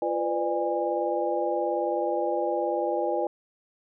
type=tone cluster; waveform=sine; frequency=344.6 / 497.1 / 517 / 596 / 818 Hz; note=F4 / B4 / C5 / D5 / G#5; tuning=-23 / +11 / -21 / +25 / -26 cents; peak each=-30 / -30 / -38 / -29 / -30 dBFS; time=0.02-3.27 s; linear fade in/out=2 ms; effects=none